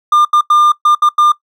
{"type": "tone bursts at uneven times", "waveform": "triangle", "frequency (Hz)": 1200, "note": "D6", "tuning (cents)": 37, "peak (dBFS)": -4, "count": 6, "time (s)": [[0.12, 0.25], [0.33, 0.41], [0.5, 0.72], [0.85, 0.95], [1.02, 1.09], [1.18, 1.32]], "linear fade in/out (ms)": 5, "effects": ["noise-tail reverb RT60 0.1 s tail -19 dB re dry"]}